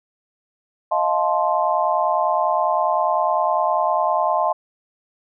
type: chord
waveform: sine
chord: F dominant seventh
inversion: third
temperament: just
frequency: 628.6 / 698.5 / 873.1 / 1047.7 Hz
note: Eb5 / F5 / A5 / C6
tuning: +18 / 0 / -14 / +2 cents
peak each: -22 dBFS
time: 0.91-4.53 s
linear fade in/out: 10 ms
effects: none